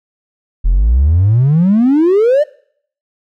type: exponential sweep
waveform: triangle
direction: up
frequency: 38.89 to 617 Hz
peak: -4 dBFS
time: 0.64-2.44 s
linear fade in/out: 20 ms
effects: noise-tail reverb RT60 0.6 s tail -24 dB re dry + tanh soft clip ceiling -3 dBFS